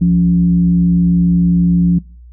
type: tone with frequency modulation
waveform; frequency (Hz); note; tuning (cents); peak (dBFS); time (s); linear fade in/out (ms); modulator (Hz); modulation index
sine; 174.61; F3; 0; -8; 0.01-1.99; 10; 107; 0.39
effects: noise-tail reverb RT60 0.4 s tail -24 dB re dry + added 60 Hz sine -35 dBFS peak until 2.32 s